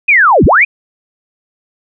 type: linear two-way sweep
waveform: sine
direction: down then up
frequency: 2558 to 35.84 to 2558 Hz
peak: -4 dBFS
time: 0.08-0.65 s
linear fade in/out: 10 ms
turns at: 0.45 s
effects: none